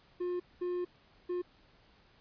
triangle tone bursts at uneven times, 356.4 Hz, F4, 35 cents sharp, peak -30 dBFS, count 3, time 0.2-0.4 / 0.61-0.85 / 1.29-1.42 s, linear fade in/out 10 ms, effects pink hiss -64 dBFS RMS until 2.2 s + resampled to 11025 Hz

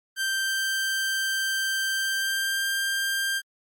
sawtooth tone with pitch glide, 1568 to 1588.1 Hz, G6 to G6, 0 to +22 cents, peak -21 dBFS, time 0.16-3.42 s, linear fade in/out 50 ms, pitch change +22 cents, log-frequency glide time 1.91-2.67 s, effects Opus 48 kbps

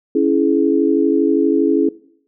sine chord, C# minor, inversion none, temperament equal with one note detuned, 277.2 / 329.6 / 422.3 Hz, C#4 / E4 / G#4, 0 / 0 / +29 cents, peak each -16 dBFS, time 0.15-1.89 s, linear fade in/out 5 ms, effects noise-tail reverb RT60 0.6 s tail -19 dB re dry

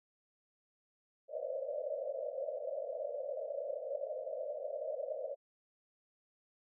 pink band-pass noise, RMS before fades -40 dBFS, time 1.28-5.36 s, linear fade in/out 50 ms, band 510 to 630 Hz, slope 96 dB/octave, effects none

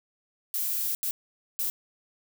violet noise bursts at uneven times, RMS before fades -29 dBFS, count 3, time 0.54-0.95 / 1.03-1.11 / 1.59-1.7 s, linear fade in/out 0 ms, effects none

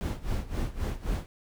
brown noise with tremolo, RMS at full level -28 dBFS, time 0.01-1.26 s, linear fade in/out 0 ms, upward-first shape sine, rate 3.8 Hz, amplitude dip 85%, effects none

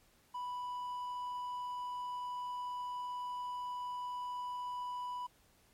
triangle tone, 987.8 Hz, B5, in tune, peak -36 dBFS, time 0.34-5.27 s, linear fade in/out 10 ms, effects pink hiss -68 dBFS RMS until 5.73 s + MP3 64 kbps

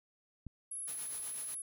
click, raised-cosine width 5 ms, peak -32 dBFS, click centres 0.467 s
sine tone, 10770 Hz, E9, 36 cents sharp, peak -39 dBFS, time 0.71-1.62 s, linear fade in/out 5 ms
white noise with tremolo, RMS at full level -47 dBFS, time 0.87-1.55 s, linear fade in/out 10 ms, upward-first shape triangle, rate 8.1 Hz, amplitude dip 70%
effects none

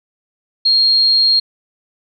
sine tone, 4240 Hz, C8, 22 cents sharp, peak -9 dBFS, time 0.65-1.4 s, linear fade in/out 10 ms, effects none

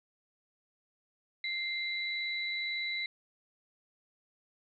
sine tone pair together, 2093 / 3951 Hz, C7 / B7, 0 / 0 cents, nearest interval major seventh, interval 1100 cents, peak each -34 / -37 dBFS, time 1.44-3.06 s, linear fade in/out 2 ms, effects none

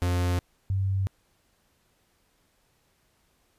45% pulse / sine tone pair in turn, 88.8 / 96.51 Hz, F2 / G2, +29 / -27 cents, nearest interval minor second, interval 144 cents, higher second, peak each -23 dBFS, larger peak neither, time 0.02-0.39 / 0.7-1.07 s, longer neither, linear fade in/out 0 ms, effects pink hiss -68 dBFS RMS until 3.58 s + resampled to 32000 Hz

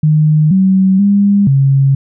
sine tone with pitch steps, 153.5 / 190 / 201.3 / 136.7 Hz, D#3 / F#3 / G3 / C#3, -23 / +46 / +46 / -24 cents, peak -6 dBFS, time 0.03-1.95 s, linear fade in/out 5 ms, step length 480 ms, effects none

